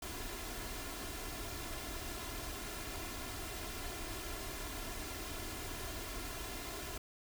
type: noise with comb filter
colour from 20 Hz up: pink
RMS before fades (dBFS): -43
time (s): 0.02-6.98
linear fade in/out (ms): 5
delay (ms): 2.9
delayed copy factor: +0.6
effects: none